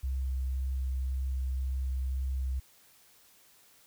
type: tone with vibrato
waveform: sine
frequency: 65.4 Hz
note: C2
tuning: in tune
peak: -29 dBFS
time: 0.03-2.6 s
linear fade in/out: 10 ms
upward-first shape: sine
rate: 1.9 Hz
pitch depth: 9 cents each way
effects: white hiss -61 dBFS RMS until 3.86 s